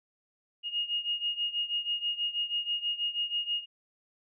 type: beating tone pair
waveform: sine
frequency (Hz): 2856 / 2862.2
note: F7 / F7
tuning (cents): +38 / +42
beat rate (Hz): 6.2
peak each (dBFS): -31 / -34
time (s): 0.63-3.66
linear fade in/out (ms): 50
effects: none